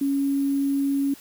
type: tone with sample-and-hold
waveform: sine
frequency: 277.8 Hz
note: C#4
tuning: 4 cents sharp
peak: -20 dBFS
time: 0.01-1.14 s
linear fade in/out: 5 ms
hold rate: 11025 Hz
effects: white hiss -48 dBFS RMS until 1.2 s